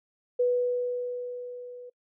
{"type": "tone with level ramp", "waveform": "sine", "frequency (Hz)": 492.1, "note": "B4", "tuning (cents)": -6, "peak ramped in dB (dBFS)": [-20, -41], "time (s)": [0.39, 1.9], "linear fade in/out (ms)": 10, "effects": ["noise-tail reverb RT60 0.1 s tail -25 dB re dry"]}